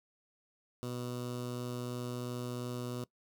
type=tone with notch filter; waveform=15% pulse; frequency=122.9 Hz; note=B2; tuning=8 cents flat; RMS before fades=-39 dBFS; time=0.83-3.04 s; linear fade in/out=0 ms; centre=2000 Hz; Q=1.3; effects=noise-tail reverb RT60 0.1 s tail -20 dB re dry